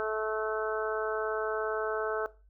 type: harmonic tone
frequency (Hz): 217.4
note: A3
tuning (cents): -21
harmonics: 2 / 3 / 4 / 5 / 6 / 7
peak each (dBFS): -32 / -36 / -41 / -42 / -37 / -38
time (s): 0-2.26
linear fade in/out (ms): 0
effects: noise-tail reverb RT60 0.3 s tail -17 dB re dry + added 50 Hz sine -57 dBFS peak until 2.49 s